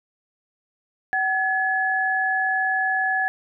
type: tone pair together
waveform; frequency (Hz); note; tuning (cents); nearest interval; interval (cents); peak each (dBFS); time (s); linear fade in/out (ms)
sine; 758.2 / 1702; F#5 / G#6; +42 / +42; octave + major second; 1400; -24 / -21; 1.13-3.28; 0
effects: none